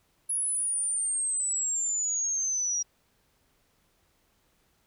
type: exponential sweep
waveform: sine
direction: down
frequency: 10570 to 5700 Hz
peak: -26 dBFS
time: 0.29-2.83 s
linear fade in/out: 10 ms
effects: pink hiss -69 dBFS RMS until 4.86 s